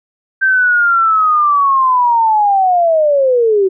sine linear sweep, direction down, 1568 to 370 Hz, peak -8 dBFS, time 0.41-3.69 s, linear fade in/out 20 ms, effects none

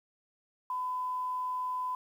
sine tone with quantisation, 1007 Hz, B5, 33 cents sharp, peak -31 dBFS, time 0.7-1.95 s, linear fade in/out 2 ms, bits 10, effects none

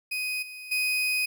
35% pulse tone with level steps, 2500 Hz, D#7, 8 cents sharp, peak -26 / -37 / -22 dBFS, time 0.11-1.26 s, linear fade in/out 10 ms, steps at 0.42 / 0.71 s, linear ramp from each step 10 ms, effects none

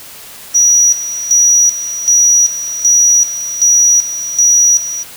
sine tone with tremolo, 5810 Hz, F#8, 32 cents flat, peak -3 dBFS, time 0.54-5.04 s, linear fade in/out 20 ms, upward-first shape square, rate 1.3 Hz, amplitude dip 80%, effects tanh soft clip ceiling -4 dBFS + white hiss -33 dBFS RMS until 5.16 s

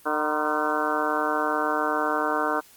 harmonic tone with a mistuned harmonic, 151.5 Hz, D#3, 46 cents flat, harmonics 2 / 3 / 4 / 5 / 6 / 7 / 8 / 9 / 10, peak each -31 / -31 / -31 / -31 / -31 / -31 / -31 / -31 / -31 dBFS, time 0.05-2.61 s, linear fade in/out 20 ms, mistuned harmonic 6, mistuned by +82 cents, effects white hiss -53 dBFS RMS until 2.76 s + Opus 32 kbps

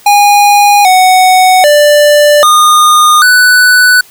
square tone with pitch steps, 819 / 743 / 590 / 1223 / 1491 Hz, G#5 / F#5 / D5 / D#6 / F#6, -24 / +7 / +8 / -30 / +13 cents, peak -3 dBFS, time 0.06-4.01 s, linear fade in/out 5 ms, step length 790 ms, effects white hiss -39 dBFS RMS until 4.1 s

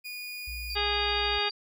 30% pulse tone, 2452 Hz, D#7, 26 cents flat, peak -34 dBFS, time 0.04-0.76 s, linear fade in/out 20 ms
sine tone with pitch glide, 62 to 61.39 Hz, B1 to B1, +7 to -10 cents, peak -37 dBFS, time 0.47-1.39 s, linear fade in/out 10 ms, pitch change -17 cents, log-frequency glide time 0.64-1.27 s
sine tone with tremolo, 4699 Hz, D8, in tune, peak -34 dBFS, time 0.7-1.51 s, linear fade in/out 2 ms, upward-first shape sine, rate 13 Hz, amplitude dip 25%
harmonic tone, 411.9 Hz, G#4, 14 cents flat, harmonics 1 / 2 / 3 / 4 / 5 / 6 / 7 / 8 / 9, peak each -34 / -33 / -36 / -36 / -38 / -34 / -35 / -38 / -32 dBFS, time 0.75-1.5 s, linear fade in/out 20 ms
effects none

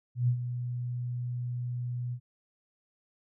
sine tone with ADSR envelope, 122.6 Hz, B2, 12 cents flat, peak -21 dBFS, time 0.15-2.2 s, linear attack 130 ms, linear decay 83 ms, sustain -10 dB, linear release 72 ms, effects none

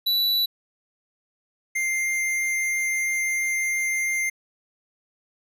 square tone pair in turn, 3951 / 2101 Hz, B7 / C7, 0 / +7 cents, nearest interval major seventh, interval 1093 cents, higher first, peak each -20 / -23 dBFS, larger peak first, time 0.06-0.46 / 1.75-4.3 s, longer second, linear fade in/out 10 ms, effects resampled to 32000 Hz

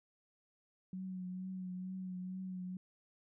sine tone with vibrato, 185 Hz, F#3, in tune, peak -40 dBFS, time 0.93-2.77 s, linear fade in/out 2 ms, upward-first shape triangle, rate 2.2 Hz, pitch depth 34 cents each way, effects none

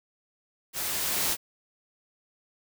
white noise with level ramp, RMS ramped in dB -32 to -26 dBFS, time 0.73-1.37 s, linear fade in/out 50 ms, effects none

